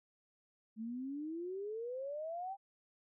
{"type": "exponential sweep", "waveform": "sine", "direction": "up", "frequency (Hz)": [214.9, 800], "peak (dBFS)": -39, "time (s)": [0.76, 2.57], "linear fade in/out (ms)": 50, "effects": []}